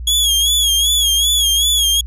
sawtooth tone with vibrato, 3322 Hz, G#7, in tune, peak -9 dBFS, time 0.07-2.01 s, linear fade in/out 5 ms, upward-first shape sine, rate 2.6 Hz, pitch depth 74 cents each way, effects added 60 Hz sine -24 dBFS peak until 2.06 s + resampled to 32000 Hz

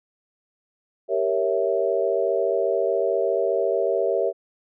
sine chord, G diminished seventh, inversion none, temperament equal, 392 / 466.2 / 554.4 / 659.3 Hz, G4 / Bb4 / Db5 / Fb5, 0 / 0 / 0 / 0 cents, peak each -25 dBFS, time 1.08-4.33 s, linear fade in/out 50 ms, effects none

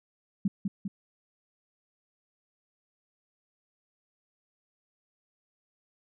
sine tone with echo, 196 Hz, G3, in tune, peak -22 dBFS, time 0.45-0.48 s, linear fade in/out 5 ms, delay 200 ms, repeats 2, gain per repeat -4 dB, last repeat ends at 0.88 s, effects none

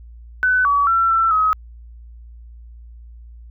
sine tone with pitch steps, 1504 / 1138 / 1350 / 1339 / 1272 Hz, F#6 / C#6 / E6 / E6 / D#6, +28 / +45 / +41 / +27 / +38 cents, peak -13 dBFS, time 0.43-1.53 s, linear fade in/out 0 ms, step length 220 ms, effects added 58 Hz sine -37 dBFS peak until 3.5 s

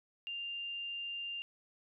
sine tone, 2794 Hz, F7, in tune, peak -38 dBFS, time 0.27-1.42 s, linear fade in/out 0 ms, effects none

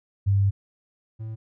sine / triangle tone pair in turn, 99 / 110.71 Hz, G2 / A2, +18 / +11 cents, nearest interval major second, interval 193 cents, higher second, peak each -17 / -29 dBFS, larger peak first, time 0.26-0.51 / 1.19-1.36 s, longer first, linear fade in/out 20 ms, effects none

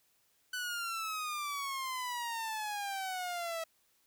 sawtooth exponential sweep, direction down, 1503 to 649 Hz, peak -32 dBFS, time 0.53-3.64 s, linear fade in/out 5 ms, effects white hiss -72 dBFS RMS until 4.06 s

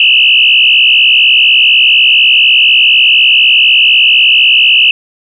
sine tone with frequency modulation, 2794 Hz, F7, in tune, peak -3 dBFS, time 0-4.91 s, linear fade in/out 2 ms, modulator 64.1 Hz, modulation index 3.1, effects none

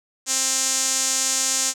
sawtooth tone with band-pass filter, 263.5 Hz, C4, 12 cents sharp, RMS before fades -22 dBFS, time 0.26-1.74 s, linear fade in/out 50 ms, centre 7000 Hz, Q 3.3, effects none

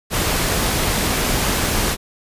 pink noise, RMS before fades -19 dBFS, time 0.1-1.97 s, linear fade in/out 50 ms, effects resampled to 32000 Hz

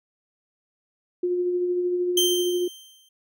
sine tone with tremolo, 356.8 Hz, F4, 37 cents sharp, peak -20 dBFS, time 1.23-2.68 s, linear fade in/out 5 ms, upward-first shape sine, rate 13 Hz, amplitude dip 30%
sawtooth tone with exponential decay, 3136 Hz, G7, in tune, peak -14 dBFS, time 2.17-3.09 s, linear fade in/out 5 ms, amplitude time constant 200 ms
effects none

